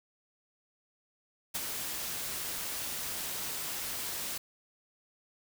white noise with ADSR envelope, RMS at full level -32 dBFS, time 1.54-4.38 s, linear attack 16 ms, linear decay 25 ms, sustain -5 dB, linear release 5 ms, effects none

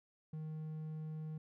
triangle tone, 156.1 Hz, D#3, 6 cents sharp, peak -39 dBFS, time 0.33-1.38 s, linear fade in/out 5 ms, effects none

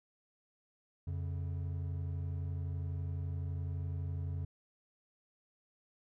triangle tone pair together, 88.32 / 140.2 Hz, F2 / C#3, +20 / +20 cents, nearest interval minor sixth, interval 800 cents, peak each -34 / -40 dBFS, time 1.07-4.45 s, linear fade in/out 5 ms, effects none

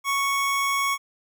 25% pulse tone, 1108.7 Hz, C#6, in tune, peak -18 dBFS, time 0.04-0.98 s, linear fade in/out 50 ms, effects none

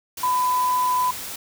sine tone in noise, 1001 Hz, B5, 23 cents sharp, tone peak -18 dBFS, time 0.23-1.11 s, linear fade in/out 5 ms, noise white, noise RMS -33 dBFS, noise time 0.17-1.36 s, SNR +12 dB, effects none

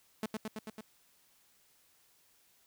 sawtooth tone with echo, 217.2 Hz, A3, 22 cents flat, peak -29 dBFS, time 0.23-0.26 s, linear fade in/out 2 ms, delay 110 ms, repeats 5, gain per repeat -2 dB, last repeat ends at 0.81 s, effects white hiss -68 dBFS RMS until 2.66 s

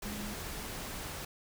sine tone in noise, 207.7 Hz, G#3, in tune, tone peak -40 dBFS, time 0.05-0.34 s, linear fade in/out 5 ms, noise pink, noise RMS -41 dBFS, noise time 0.02-1.25 s, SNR -2 dB, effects none

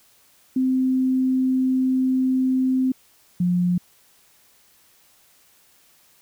sine tone pair in turn, 259.3 / 177.63 Hz, C4 / F3, -15 / +30 cents, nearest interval perfect fifth, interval 655 cents, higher first, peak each -17 dBFS, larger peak neither, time 0.56-2.92 / 3.4-3.78 s, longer first, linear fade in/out 5 ms, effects white hiss -57 dBFS RMS until 6.21 s

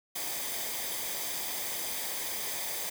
white noise with comb filter, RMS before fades -35 dBFS, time 0.15-2.9 s, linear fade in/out 10 ms, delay 0.72 ms, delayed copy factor -0.55, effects none

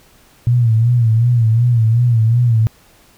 sine tone with vibrato, 116.54 Hz, A#2, in tune, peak -9 dBFS, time 0.47-2.67 s, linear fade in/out 0 ms, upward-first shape sine, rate 2.7 Hz, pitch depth 91 cents each way, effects pink hiss -49 dBFS RMS until 3.17 s

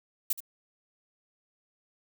violet noise with echo, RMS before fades -27 dBFS, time 0.3-0.33 s, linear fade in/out 5 ms, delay 75 ms, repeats 1, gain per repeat -13 dB, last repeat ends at 0.405 s, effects none

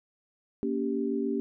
sine chord, G diminished, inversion first, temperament just, 235.2 / 282.2 / 392 Hz, Bb3 / Db4 / G4, +16 / +31 / 0 cents, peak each -31 dBFS, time 0.63-1.4 s, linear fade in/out 0 ms, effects none

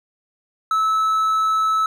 triangle tone, 1303 Hz, E6, 20 cents flat, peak -14 dBFS, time 0.71-1.86 s, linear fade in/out 2 ms, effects none

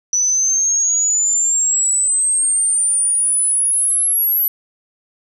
sine exponential sweep, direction up, 5920 to 11840 Hz, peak -13 dBFS, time 0.13-4.48 s, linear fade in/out 2 ms, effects 8-bit

